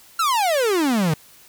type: exponential sweep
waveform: 45% pulse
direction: down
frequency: 1396.9 to 146.83 Hz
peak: -17 dBFS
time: 0.19-1.14 s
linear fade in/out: 5 ms
effects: white hiss -49 dBFS RMS until 1.48 s